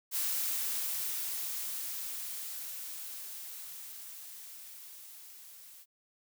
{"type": "noise with level ramp", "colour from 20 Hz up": "blue", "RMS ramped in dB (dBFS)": [-32, -53], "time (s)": [0.11, 5.86], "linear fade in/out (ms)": 50, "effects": []}